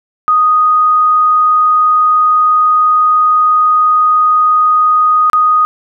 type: tone with dropouts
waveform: sine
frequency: 1243 Hz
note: D#6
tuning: 2 cents flat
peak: -6 dBFS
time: 0.28-5.65 s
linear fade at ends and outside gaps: 0 ms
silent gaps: 5.299-5.332 s
effects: none